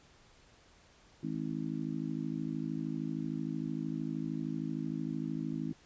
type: harmonic tone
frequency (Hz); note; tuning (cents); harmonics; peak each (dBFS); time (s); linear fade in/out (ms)
53.1; G#1; +39; 3 / 4 / 5 / 6; -39 / -40 / -38 / -41; 1.23-5.73; 5
effects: pink hiss -62 dBFS RMS until 5.85 s + resampled to 16000 Hz